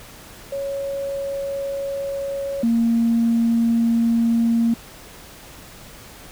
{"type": "tone pair in turn", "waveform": "sine", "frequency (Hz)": [554.4, 231.2], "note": ["C#5", "A#3"], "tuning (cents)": [0, -14], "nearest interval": "octave + minor third", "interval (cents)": 1514, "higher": "first", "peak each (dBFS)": [-23, -14], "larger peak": "second", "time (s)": [[0.52, 2.63], [2.63, 4.74]], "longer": "neither", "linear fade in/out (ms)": 5, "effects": ["tanh soft clip ceiling -10 dBFS", "pink hiss -42 dBFS RMS until 6.31 s"]}